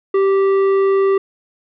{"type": "tone with tanh clipping", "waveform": "sine", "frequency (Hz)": 390, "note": "G4", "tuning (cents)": -9, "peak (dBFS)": -13, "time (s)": [0.14, 1.18], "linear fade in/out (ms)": 5, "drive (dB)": 10, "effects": []}